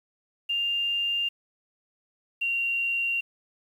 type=tone pair in turn; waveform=sine; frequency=2798 / 2761 Hz; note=F7 / F7; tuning=+3 / -20 cents; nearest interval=unison; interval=23 cents; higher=first; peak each=-24 dBFS; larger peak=neither; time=0.49-1.29 / 2.41-3.21 s; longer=neither; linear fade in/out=10 ms; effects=9-bit